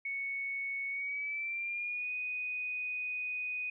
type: tone with pitch glide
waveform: sine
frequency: 2217 to 2488 Hz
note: C#7 to D#7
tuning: 0 to -1 cents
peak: -34 dBFS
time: 0.05-3.7 s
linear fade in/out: 5 ms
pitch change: +199 cents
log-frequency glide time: 0.89-2.12 s
effects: none